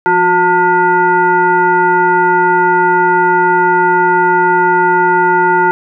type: tone with frequency modulation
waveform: sine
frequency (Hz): 897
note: A5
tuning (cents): +33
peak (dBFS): -7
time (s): 0.06-5.71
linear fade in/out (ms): 0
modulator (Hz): 534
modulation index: 1.1
effects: none